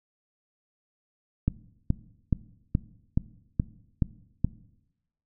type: click train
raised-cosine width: 5 ms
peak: -10 dBFS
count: 8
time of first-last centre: 1.48-4.446 s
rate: 2.36 Hz
effects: noise-tail reverb RT60 0.9 s tail -19 dB re dry